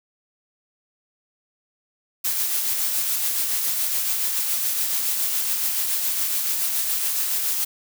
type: noise with tremolo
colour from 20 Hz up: blue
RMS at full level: -22 dBFS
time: 2.24-7.65 s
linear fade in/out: 10 ms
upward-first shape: triangle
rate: 7.1 Hz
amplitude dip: 35%
effects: none

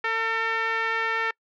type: tone with low-pass filter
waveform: 5% pulse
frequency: 451 Hz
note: A4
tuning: 43 cents sharp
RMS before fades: -26 dBFS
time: 0.04-1.31 s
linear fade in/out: 5 ms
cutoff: 1800 Hz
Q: 2.1
effects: noise-tail reverb RT60 0.1 s tail -26 dB re dry

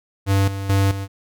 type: tone with tremolo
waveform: square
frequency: 98 Hz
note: G2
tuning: in tune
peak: -15 dBFS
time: 0.26-1.08 s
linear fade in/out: 50 ms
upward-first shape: square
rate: 2.3 Hz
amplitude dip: 70%
effects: none

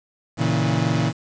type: chord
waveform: 30% pulse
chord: A# diminished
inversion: none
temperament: equal with one note detuned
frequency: 116.54 / 138.59 / 162.73 Hz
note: A#2 / C#3 / E3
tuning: 0 / 0 / -22 cents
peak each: -20 / -21 / -20 dBFS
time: 0.37-1.13 s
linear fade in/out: 50 ms
effects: resampled to 16000 Hz + 7-bit

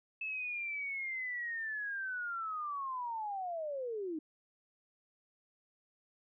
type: linear sweep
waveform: sine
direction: down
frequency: 2621 to 299 Hz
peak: -36 dBFS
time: 0.21-4.19 s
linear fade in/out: 5 ms
effects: none

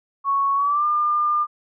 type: tone with pitch glide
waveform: sine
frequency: 1108.7 to 1202.1 Hz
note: C#6 to D6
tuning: 0 to +40 cents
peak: -17 dBFS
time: 0.24-1.47 s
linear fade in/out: 50 ms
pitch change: +140 cents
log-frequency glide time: 0.55-0.86 s
effects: none

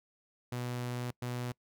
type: tone bursts at uneven times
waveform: sawtooth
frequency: 122.8 Hz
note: B2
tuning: 9 cents flat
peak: -31 dBFS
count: 2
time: 0.52-1.11 / 1.22-1.52 s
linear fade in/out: 5 ms
effects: noise-tail reverb RT60 0.1 s tail -24 dB re dry

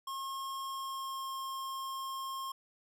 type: tone with pitch glide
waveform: square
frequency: 1078 to 1070.6 Hz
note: C#6 to C6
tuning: -49 to +39 cents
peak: -38 dBFS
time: 0.07-2.52 s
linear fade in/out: 5 ms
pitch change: -12 cents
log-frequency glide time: 0.66-1.35 s
effects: none

